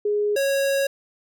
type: tone pair in turn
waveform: sine / square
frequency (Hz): 415.3 / 550.7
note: G#4 / C#5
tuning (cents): 0 / -11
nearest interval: perfect fourth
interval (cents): 489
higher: second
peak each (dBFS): -19 / -20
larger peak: first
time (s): 0.05-0.36 / 0.36-0.87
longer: second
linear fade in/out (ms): 5
effects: none